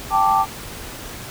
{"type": "chord", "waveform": "sine", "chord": "G suspended second", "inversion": "none", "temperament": "equal", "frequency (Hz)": [784, 880, 1174.7], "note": ["G5", "A5", "D6"], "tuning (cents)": [0, 0, 0], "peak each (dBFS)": -18, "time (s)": [0.1, 0.46], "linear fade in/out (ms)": 50, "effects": ["pink hiss -34 dBFS RMS until 1.3 s"]}